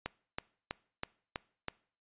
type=click train; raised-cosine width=0.3 ms; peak=-19 dBFS; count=6; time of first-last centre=0.06-1.683 s; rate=3.08 Hz; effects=noise-tail reverb RT60 0.5 s tail -22 dB re dry + resampled to 8000 Hz